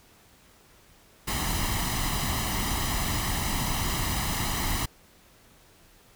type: noise with comb filter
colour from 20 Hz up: pink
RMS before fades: -28 dBFS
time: 1.27-4.86 s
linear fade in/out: 10 ms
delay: 1 ms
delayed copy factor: +0.65
effects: pink hiss -57 dBFS RMS until 6.15 s